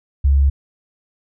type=tone; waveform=sine; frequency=69.3 Hz; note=C#2; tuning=in tune; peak=-10 dBFS; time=0.24-0.5 s; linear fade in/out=10 ms; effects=none